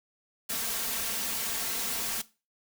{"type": "noise with comb filter", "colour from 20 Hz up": "white", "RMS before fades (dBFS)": -32, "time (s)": [0.49, 2.22], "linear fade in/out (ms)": 10, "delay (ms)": 4.4, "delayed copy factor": 0.6, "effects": ["noise-tail reverb RT60 0.3 s tail -18 dB re dry"]}